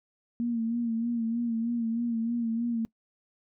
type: tone with vibrato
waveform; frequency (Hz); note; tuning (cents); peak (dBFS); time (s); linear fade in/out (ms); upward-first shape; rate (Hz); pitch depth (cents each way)
sine; 231.9; A#3; -9; -26; 0.4-2.85; 0; sine; 3.2; 49
effects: noise-tail reverb RT60 0.1 s tail -23 dB re dry